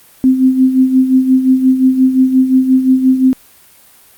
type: tone with tremolo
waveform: sine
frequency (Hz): 260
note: C4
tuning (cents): -11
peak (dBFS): -4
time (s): 0.24-3.33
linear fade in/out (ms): 0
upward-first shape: sine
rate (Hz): 5.7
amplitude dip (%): 65
effects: white hiss -44 dBFS RMS until 4.17 s + Opus 32 kbps